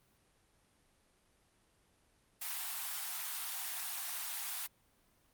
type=high-pass noise; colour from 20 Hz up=white; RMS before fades=-40 dBFS; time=2.41-4.67 s; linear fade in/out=10 ms; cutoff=680 Hz; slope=96 dB/octave; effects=pink hiss -71 dBFS RMS until 5.33 s + Opus 32 kbps